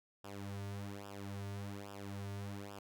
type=tone with flanger; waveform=sawtooth; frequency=100 Hz; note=G2; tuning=35 cents sharp; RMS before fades=-45 dBFS; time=0.24-2.79 s; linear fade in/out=5 ms; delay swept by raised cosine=0.47 to 3.87 ms; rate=1.2 Hz; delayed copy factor=-0.8; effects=none